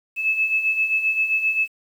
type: beating tone pair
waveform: sine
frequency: 2601 / 2608.6 Hz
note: E7 / E7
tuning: -24 / -19 cents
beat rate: 7.6 Hz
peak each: -26 / -19 dBFS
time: 0.16-1.68 s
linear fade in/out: 50 ms
effects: 8-bit